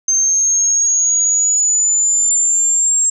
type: linear sweep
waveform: sine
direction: up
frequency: 6290 to 7510 Hz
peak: -11 dBFS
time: 0.08-3.1 s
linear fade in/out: 5 ms
effects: none